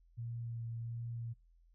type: tone with vibrato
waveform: sine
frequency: 116.3 Hz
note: A#2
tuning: 4 cents flat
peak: -39 dBFS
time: 0.17-1.34 s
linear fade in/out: 20 ms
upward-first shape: sine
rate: 1.4 Hz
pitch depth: 15 cents each way
effects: noise-tail reverb RT60 0.3 s tail -26 dB re dry + added 42 Hz sine -63 dBFS peak until 1.74 s